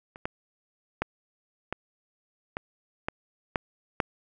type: clicks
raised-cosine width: 0.5 ms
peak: -28 / -15 / -11 / -15 / -16 / -13 / -10 / -8 dBFS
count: 8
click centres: 0.159 / 0.255 / 1.02 / 1.726 / 2.569 / 3.085 / 3.558 / 4.002 s
effects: none